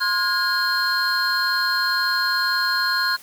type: tone cluster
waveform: triangle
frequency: 1053 / 1432 / 1643 / 4214 Hz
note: C6 / F6 / G#6 / C8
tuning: +11 / +43 / -19 / +12 cents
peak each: -24 / -22 / -23 / -22 dBFS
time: 0-3.17 s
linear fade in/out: 20 ms
effects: white hiss -45 dBFS RMS until 3.22 s + high-pass 60 Hz 12 dB/octave